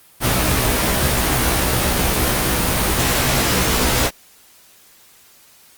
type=noise with comb filter; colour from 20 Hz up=pink; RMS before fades=-17 dBFS; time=0.2-4.11 s; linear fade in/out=50 ms; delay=16 ms; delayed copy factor=+0.85; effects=white hiss -49 dBFS RMS until 5.77 s + Opus 32 kbps